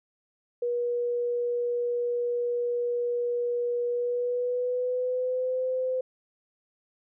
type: tone with pitch glide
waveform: sine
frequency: 481.9 to 513.5 Hz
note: B4 to C5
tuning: -43 to -33 cents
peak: -25 dBFS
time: 0.62-6.01 s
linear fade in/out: 5 ms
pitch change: +110 cents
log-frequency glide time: 3.87-5.66 s
effects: none